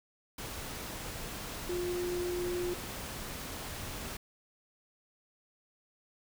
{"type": "tone in noise", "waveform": "sine", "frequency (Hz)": 354.7, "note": "F4", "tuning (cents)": 27, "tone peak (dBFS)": -32, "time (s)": [1.69, 2.74], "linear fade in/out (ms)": 5, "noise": "pink", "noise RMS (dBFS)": -41, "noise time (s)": [0.38, 4.17], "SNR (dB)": 6, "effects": []}